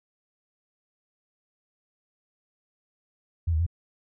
sine tone with pitch steps, 84.1 / 78.5 / 85.6 Hz, E2 / D#2 / F2, +35 / +16 / -34 cents, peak -21 dBFS, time 3.47-3.665 s, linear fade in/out 10 ms, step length 65 ms, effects none

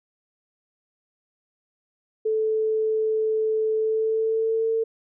sine tone with pitch glide, 437.3 to 449.6 Hz, A4 to A4, -11 to +37 cents, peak -20 dBFS, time 2.25-4.84 s, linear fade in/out 10 ms, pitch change +48 cents, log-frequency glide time 3.76-4.68 s, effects none

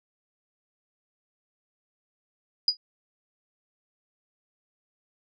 sine tone with exponential decay, 4911 Hz, D#8, 23 cents flat, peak -14 dBFS, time 2.68-2.77 s, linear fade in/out 2 ms, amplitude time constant 18 ms, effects none

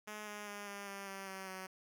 5% pulse tone with pitch steps, 211.5 / 208 / 204.5 / 201.1 / 197.79 / 194.51 / 191.28 / 188.1 Hz, G#3 / G#3 / G#3 / G3 / G3 / G3 / G3 / F#3, +32 / +3 / -26 / +44 / +16 / -13 / -42 / +29 cents, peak -33 dBFS, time 0.07-1.67 s, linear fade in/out 10 ms, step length 200 ms, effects none

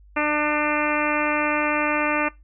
harmonic tone, 299.1 Hz, D4, 32 cents sharp, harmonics 1 / 2 / 3 / 4 / 5 / 6 / 7 / 8 / 9, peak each -26 / -27 / -28 / -27 / -29 / -31 / -30 / -29 / -32 dBFS, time 0.16-2.29 s, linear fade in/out 10 ms, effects noise-tail reverb RT60 0.2 s tail -21 dB re dry + added 50 Hz sine -47 dBFS peak until 2.43 s

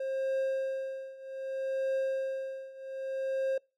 triangle tone with tremolo, 533 Hz, C5, 32 cents sharp, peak -25 dBFS, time 0-3.58 s, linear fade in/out 5 ms, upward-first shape triangle, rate 0.64 Hz, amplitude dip 90%, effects noise-tail reverb RT60 0.3 s tail -26 dB re dry

